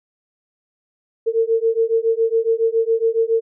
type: beating tone pair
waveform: sine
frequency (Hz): 450 / 457.2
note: A4 / A#4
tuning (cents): +39 / -34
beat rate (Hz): 7.2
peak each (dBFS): -18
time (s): 1.26-3.41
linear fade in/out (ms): 20
effects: none